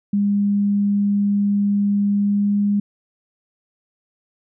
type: tone with pitch glide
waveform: sine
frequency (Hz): 202.6 to 203.8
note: G#3 to G#3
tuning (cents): -43 to -32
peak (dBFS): -15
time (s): 0.13-2.8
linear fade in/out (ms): 5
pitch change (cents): +11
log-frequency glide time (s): 2.14-2.58
effects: none